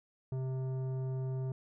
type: tone with tanh clipping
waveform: sine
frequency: 130.81 Hz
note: C3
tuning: in tune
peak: -35 dBFS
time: 0.32-1.52 s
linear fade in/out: 2 ms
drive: 12 dB
effects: none